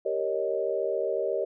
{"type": "chord", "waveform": "sine", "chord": "Eb dominant seventh", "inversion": "first", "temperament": "equal", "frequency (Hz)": [392, 466.2, 554.4, 622.3], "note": ["G4", "Bb4", "Db5", "Eb5"], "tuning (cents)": [0, 0, 0, 0], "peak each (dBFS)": -31, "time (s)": [0.05, 1.45], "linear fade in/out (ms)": 10, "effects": []}